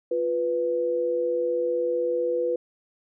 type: tone pair together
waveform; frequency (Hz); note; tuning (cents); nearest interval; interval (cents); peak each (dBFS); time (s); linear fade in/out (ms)
sine; 350 / 494.3; F4 / B4; +4 / +1; tritone; 597; -29 / -23; 0.11-2.56; 5
effects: none